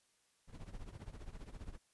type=noise with tremolo; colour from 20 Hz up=brown; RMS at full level=-45 dBFS; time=0.47-1.79 s; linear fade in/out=50 ms; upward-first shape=triangle; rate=15 Hz; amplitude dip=90%; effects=white hiss -75 dBFS RMS until 1.93 s + resampled to 24000 Hz